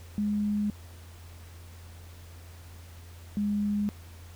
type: tone pair in turn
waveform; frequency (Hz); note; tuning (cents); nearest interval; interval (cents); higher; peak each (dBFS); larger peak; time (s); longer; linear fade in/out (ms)
sine; 207.7 / 206.1; G#3 / G#3; 0 / -13; unison; 13; first; -25; neither; 0.18-0.7 / 3.37-3.89; neither; 0
effects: added 85 Hz sine -45 dBFS peak until 4.35 s + pink hiss -54 dBFS RMS until 4.35 s